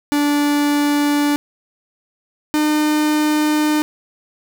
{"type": "tone pair in turn", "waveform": "45% pulse", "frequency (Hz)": [291.1, 303], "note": ["D4", "D#4"], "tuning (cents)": [-15, -46], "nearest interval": "minor second", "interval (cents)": 69, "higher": "second", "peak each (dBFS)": -14, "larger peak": "neither", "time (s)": [[0.12, 1.36], [2.54, 3.82]], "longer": "second", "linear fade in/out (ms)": 0, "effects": []}